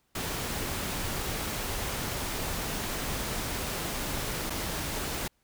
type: noise with dropouts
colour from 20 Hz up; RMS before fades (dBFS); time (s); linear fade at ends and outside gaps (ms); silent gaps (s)
pink; -33; 0.15-5.28; 5; 4.498-4.503
effects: pink hiss -72 dBFS RMS until 5.43 s